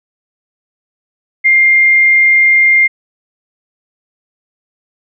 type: tone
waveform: sine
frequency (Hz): 2110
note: C7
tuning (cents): +14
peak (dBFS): -5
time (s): 1.44-2.88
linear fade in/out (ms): 20
effects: none